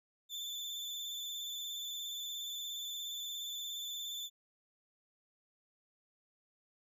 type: tone with vibrato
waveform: 35% pulse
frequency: 3520 Hz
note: A7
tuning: in tune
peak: -38 dBFS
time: 0.29-4.3 s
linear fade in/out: 50 ms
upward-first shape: square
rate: 17 Hz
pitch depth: 24 cents each way
effects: none